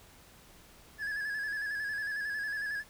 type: tone with vibrato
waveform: triangle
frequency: 1689 Hz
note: G#6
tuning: 29 cents sharp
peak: -31 dBFS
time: 0.98-2.84 s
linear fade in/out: 50 ms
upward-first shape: square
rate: 11 Hz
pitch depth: 40 cents each way
effects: pink hiss -57 dBFS RMS until 2.89 s